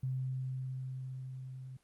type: tone with level ramp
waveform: sine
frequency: 130.1 Hz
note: C3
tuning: 9 cents flat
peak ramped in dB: -32 to -44 dBFS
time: 0.03-1.77 s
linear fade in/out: 5 ms
effects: pink hiss -72 dBFS RMS until 1.83 s + Opus 24 kbps